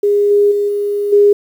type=tone with level steps; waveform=sine; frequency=409.1 Hz; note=G#4; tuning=26 cents flat; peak=-9 / -7 / -12 / -14 / -5 dBFS; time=0.03-1.33 s; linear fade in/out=5 ms; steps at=0.3 / 0.51 / 0.68 / 1.12 s; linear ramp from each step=10 ms; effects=7-bit